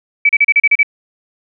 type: tone bursts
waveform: sine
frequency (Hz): 2296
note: D7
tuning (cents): -40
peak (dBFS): -6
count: 8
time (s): 0.25-0.831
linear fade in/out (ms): 5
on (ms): 42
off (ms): 35
effects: none